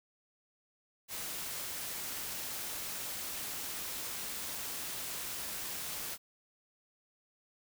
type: noise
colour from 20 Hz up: white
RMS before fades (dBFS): -40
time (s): 1.08-6.18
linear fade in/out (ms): 50
effects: none